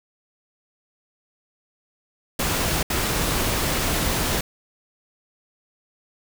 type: noise bursts at uneven times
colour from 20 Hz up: pink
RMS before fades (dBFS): -23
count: 2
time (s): 2.39-2.83 / 2.9-4.41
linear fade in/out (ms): 5
effects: none